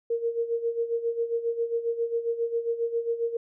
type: tone with tremolo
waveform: sine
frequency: 464.9 Hz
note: A#4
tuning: 5 cents flat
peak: -22 dBFS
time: 0.1-3.37 s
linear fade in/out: 5 ms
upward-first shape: sine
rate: 7.4 Hz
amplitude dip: 75%
effects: none